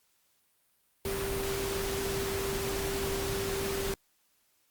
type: tone in noise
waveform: sine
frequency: 392 Hz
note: G4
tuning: in tune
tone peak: -33 dBFS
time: 1.05-3.94 s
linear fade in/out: 2 ms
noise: pink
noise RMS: -35 dBFS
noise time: 1.05-3.94 s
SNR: -1 dB
effects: white hiss -71 dBFS RMS until 4.7 s + Opus 48 kbps